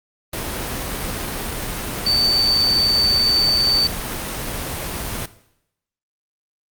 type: tone in noise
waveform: sine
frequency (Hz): 4561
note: C#8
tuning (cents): +49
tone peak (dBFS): -15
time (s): 2.06-3.87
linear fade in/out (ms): 5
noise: pink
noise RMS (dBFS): -26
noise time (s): 0.33-5.26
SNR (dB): +8
effects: noise-tail reverb RT60 0.8 s tail -17 dB re dry + Opus 32 kbps